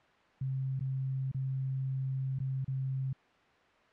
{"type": "tone with dropouts", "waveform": "sine", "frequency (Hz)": 132.9, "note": "C3", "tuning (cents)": 27, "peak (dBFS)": -31, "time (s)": [0.41, 3.13], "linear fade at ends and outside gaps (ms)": 5, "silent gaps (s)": [[0.795, 0.807], [1.316, 1.345], [2.388, 2.401], [2.646, 2.679]], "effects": ["white hiss -63 dBFS RMS until 3.92 s", "low-pass 2000 Hz 12 dB/octave"]}